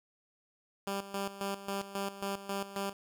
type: tone with tremolo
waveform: 10% pulse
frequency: 197.7 Hz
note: G3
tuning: 15 cents sharp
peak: -25 dBFS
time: 0.87-2.93 s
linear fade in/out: 2 ms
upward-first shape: square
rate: 3.7 Hz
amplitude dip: 75%
effects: none